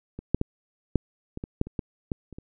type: clicks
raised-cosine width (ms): 3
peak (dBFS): -23 / -7 / -11 / -7 / -21 / -20 / -9 / -26 / -15 / -14 / -29 / -26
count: 12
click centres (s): 0.19 / 0.346 / 0.414 / 0.957 / 1.374 / 1.439 / 1.614 / 1.67 / 1.792 / 2.118 / 2.327 / 2.385
effects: none